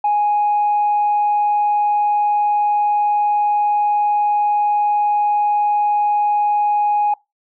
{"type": "tone", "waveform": "sine", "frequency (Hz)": 830.6, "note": "G#5", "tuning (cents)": 0, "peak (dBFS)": -12, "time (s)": [0.04, 7.14], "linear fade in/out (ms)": 5, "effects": ["noise-tail reverb RT60 0.2 s tail -22 dB re dry", "tanh soft clip ceiling -10 dBFS"]}